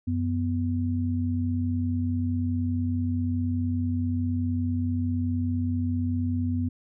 sine tone pair together, 92.9 / 248.2 Hz, F#2 / B3, +7 / +9 cents, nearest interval octave + perfect fourth, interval 1702 cents, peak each -26 / -27 dBFS, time 0.07-6.69 s, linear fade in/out 10 ms, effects none

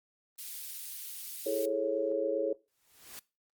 white high-pass noise, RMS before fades -42 dBFS, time 0.38-1.66 s, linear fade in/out 10 ms, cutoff 3400 Hz, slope 12 dB/octave
sine chord, A major seventh, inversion second, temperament just, 330 / 412.5 / 440 / 550 Hz, E4 / G#4 / A4 / C#5, +2 / -12 / 0 / -14 cents, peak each -37 / -36 / -34 / -31 dBFS, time 1.46-2.53 s, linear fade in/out 5 ms
white noise with exponential growth, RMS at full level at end -43 dBFS, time 2.68-3.19 s, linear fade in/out 0 ms, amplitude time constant 110 ms
effects noise-tail reverb RT60 0.3 s tail -22 dB re dry + Opus 32 kbps

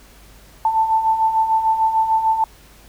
sine beating tone pair, 881 / 887.7 Hz, A5 / A5, +2 / +15 cents, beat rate 6.7 Hz, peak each -22 / -15 dBFS, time 0.65-2.44 s, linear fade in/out 2 ms, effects added 50 Hz sine -47 dBFS peak until 2.88 s + pink hiss -48 dBFS RMS until 2.88 s

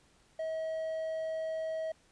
triangle tone, 640 Hz, D#5, 49 cents sharp, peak -31 dBFS, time 0.39-1.92 s, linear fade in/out 5 ms, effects pink hiss -66 dBFS RMS until 2.11 s + resampled to 22050 Hz

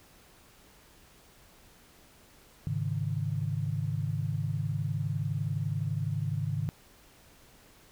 sine chord, Ab suspended fourth, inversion none, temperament equal with one note detuned, 103.83 / 135.9 / 155.56 Hz, Ab2 / Db3 / Eb3, 0 / -34 / 0 cents, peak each -33 dBFS, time 2.67-6.69 s, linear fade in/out 0 ms, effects pink hiss -58 dBFS RMS until 7.91 s

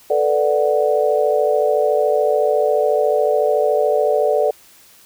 sine chord, B minor seventh, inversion third, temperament equal, 440 / 493.9 / 587.3 / 740 Hz, A4 / B4 / D5 / F#5, 0 / 0 / 0 / 0 cents, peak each -18 / -21 / -17 / -22 dBFS, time 0.1-4.51 s, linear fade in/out 5 ms, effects white hiss -48 dBFS RMS until 5.05 s

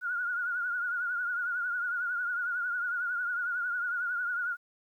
sine tone with vibrato, 1440 Hz, F#6, 47 cents flat, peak -29 dBFS, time 0.01-4.57 s, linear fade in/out 50 ms, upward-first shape triangle, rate 11 Hz, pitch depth 78 cents each way, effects 11-bit

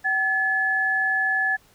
sine tone pair together, 764.4 / 1716 Hz, G5 / A6, -44 / -44 cents, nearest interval octave + major second, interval 1400 cents, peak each -28 / -20 dBFS, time 0.04-1.57 s, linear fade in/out 20 ms, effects pink hiss -57 dBFS RMS until 1.74 s

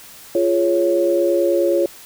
sine chord, Db major, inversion first, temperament just, 346.5 / 415.8 / 554.4 Hz, F4 / Ab4 / Db5, -14 / +2 / 0 cents, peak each -17 / -23 / -17 dBFS, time 0.35-1.86 s, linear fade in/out 2 ms, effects white hiss -41 dBFS RMS until 2.05 s

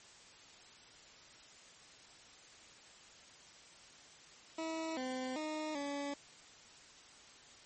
20% pulse tone with pitch steps, 322.8 / 257.1 / 308.7 / 284.2 Hz, E4 / C4 / D#4 / C#4, -36 / -30 / -14 / +43 cents, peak -33 dBFS, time 4.58-6.14 s, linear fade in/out 5 ms, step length 390 ms, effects white hiss -58 dBFS RMS until 7.65 s + MP3 32 kbps

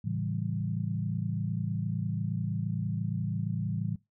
sine chord, A dominant seventh, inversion none, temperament equal, 110 / 138.59 / 164.81 / 196 Hz, A2 / C#3 / E3 / G3, 0 / 0 / 0 / 0 cents, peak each -33 / -36 / -34 / -37 dBFS, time 0.04-3.96 s, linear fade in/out 10 ms, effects noise-tail reverb RT60 0.2 s tail -20 dB re dry

